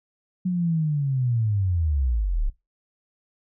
sine linear sweep, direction down, 185 to 30.87 Hz, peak -20 dBFS, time 0.45-2.5 s, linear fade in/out 10 ms, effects noise-tail reverb RT60 0.2 s tail -18 dB re dry

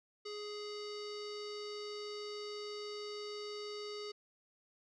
square tone with low-pass filter, 416.9 Hz, G#4, 7 cents sharp, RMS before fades -44 dBFS, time 0.25-4.12 s, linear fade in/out 10 ms, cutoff 4800 Hz, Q 5.5, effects none

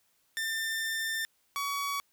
sawtooth tone pair in turn, 1793 / 1129.5 Hz, A6 / C#6, +32 / +32 cents, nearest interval minor sixth, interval 800 cents, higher first, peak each -27 dBFS, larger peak neither, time 0.37-1.25 / 1.56-2 s, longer first, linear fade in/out 0 ms, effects white hiss -71 dBFS RMS until 2.12 s

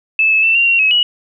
sine tone with pitch steps, 2620 / 2601 / 2668 / 2766 / 2744 / 2567 / 2926 Hz, E7 / E7 / E7 / F7 / F7 / E7 / F#7, -11 / -24 / +20 / -17 / -31 / -47 / -20 cents, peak -9 dBFS, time 0.19-1.03 s, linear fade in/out 2 ms, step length 120 ms, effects none

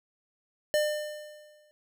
square tone with exponential decay, 600 Hz, D5, 37 cents sharp, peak -22 dBFS, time 0.74-1.71 s, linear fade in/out 0 ms, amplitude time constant 210 ms, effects none

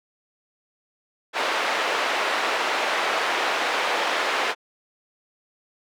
pink band-pass noise, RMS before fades -24 dBFS, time 1.33-4.55 s, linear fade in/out 50 ms, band 560 to 3000 Hz, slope 12 dB/octave, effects high-pass 300 Hz 12 dB/octave

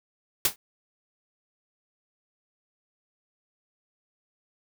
white noise with exponential decay, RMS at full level -17 dBFS, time 0.45-0.56 s, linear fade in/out 2 ms, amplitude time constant 22 ms, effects none

